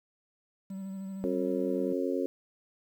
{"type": "tone with vibrato", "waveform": "triangle", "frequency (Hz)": 193.1, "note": "G3", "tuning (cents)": -26, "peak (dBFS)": -34, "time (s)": [0.7, 1.93], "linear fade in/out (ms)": 5, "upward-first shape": "sine", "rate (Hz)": 13, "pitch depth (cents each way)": 23}
{"type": "harmonic tone", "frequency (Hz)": 90.6, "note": "F#2", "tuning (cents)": -36, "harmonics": [3, 4, 5, 6], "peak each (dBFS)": [-32, -33, -34, -35], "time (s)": [1.24, 2.26], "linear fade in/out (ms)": 0}
{"effects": ["10-bit"]}